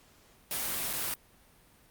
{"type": "noise with dropouts", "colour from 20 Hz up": "white", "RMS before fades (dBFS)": -33, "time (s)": [0.51, 1.14], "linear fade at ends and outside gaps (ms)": 1, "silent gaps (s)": [0.93, 0.935], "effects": ["pink hiss -61 dBFS RMS until 1.9 s", "Opus 48 kbps"]}